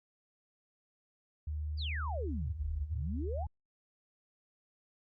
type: tone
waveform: sine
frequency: 75.8 Hz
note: D#2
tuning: 45 cents flat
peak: -34 dBFS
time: 1.47-3.47 s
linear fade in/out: 5 ms
type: exponential two-way sweep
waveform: sine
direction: down then up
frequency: 4978 to 36.06 to 907 Hz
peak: -38 dBFS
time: 1.77-3.47 s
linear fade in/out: 50 ms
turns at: 2.7 s
effects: Opus 48 kbps